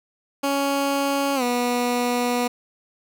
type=tone with pitch glide; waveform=15% pulse; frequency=278.7 to 244 Hz; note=C#4 to B3; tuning=+9 to -21 cents; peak=-14 dBFS; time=0.43-2.48 s; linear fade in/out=10 ms; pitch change=-230 cents; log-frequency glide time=1.35-1.43 s; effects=none